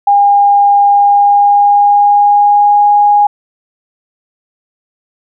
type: tone with pitch glide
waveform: sine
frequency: 810 to 823.7 Hz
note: G#5 to G#5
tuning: -43 to -14 cents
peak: -4 dBFS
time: 0.07-3.27 s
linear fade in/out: 5 ms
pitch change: +29 cents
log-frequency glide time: 0.9-2.87 s
effects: none